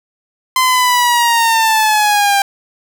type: linear sweep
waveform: sawtooth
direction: down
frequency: 1035 to 791 Hz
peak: -6 dBFS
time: 0.56-2.42 s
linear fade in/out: 2 ms
effects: none